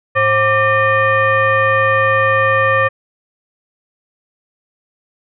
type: tone with frequency modulation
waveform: sine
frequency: 1174.7 Hz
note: D6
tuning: in tune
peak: -10 dBFS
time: 0.15-2.89 s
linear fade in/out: 20 ms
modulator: 641 Hz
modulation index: 1.4
effects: none